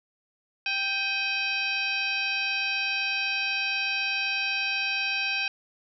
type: harmonic tone with a mistuned harmonic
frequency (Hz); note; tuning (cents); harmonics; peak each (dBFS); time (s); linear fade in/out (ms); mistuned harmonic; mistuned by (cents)
784; G5; 0; 1 / 2 / 3 / 4 / 5 / 6 / 7; -39 / -34 / -27 / -36 / -37 / -38 / -39; 0.66-5.48; 2; 3; +120
effects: none